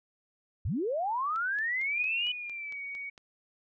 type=linear sweep; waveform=sine; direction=up; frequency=60.6 to 3007 Hz; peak=-28 dBFS; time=0.65-2.32 s; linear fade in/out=5 ms
type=click train; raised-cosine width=0.2 ms; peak=-33 dBFS; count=9; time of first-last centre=1.36-3.178 s; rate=4.4 Hz
type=tone with pitch glide; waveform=sine; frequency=2461 to 2244 Hz; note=D#7 to C#7; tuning=-20 to +21 cents; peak=-36 dBFS; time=1.96-3.1 s; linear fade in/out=10 ms; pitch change=-159 cents; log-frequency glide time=2.37-2.8 s
effects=none